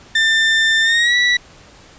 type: tone with pitch glide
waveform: 30% pulse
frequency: 1790 to 1952 Hz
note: A6 to B6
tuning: +29 to -21 cents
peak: -9 dBFS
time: 0.15-1.37 s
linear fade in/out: 5 ms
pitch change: +150 cents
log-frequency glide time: 0.82-1.16 s
effects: pink hiss -44 dBFS RMS until 1.98 s + resampled to 16000 Hz